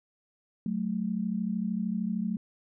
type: tone pair together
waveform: sine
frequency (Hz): 186.75 / 219.9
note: F#3 / A3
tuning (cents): +16 / -1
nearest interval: minor third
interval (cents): 283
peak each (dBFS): -31 / -30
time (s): 0.66-2.37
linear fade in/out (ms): 2
effects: none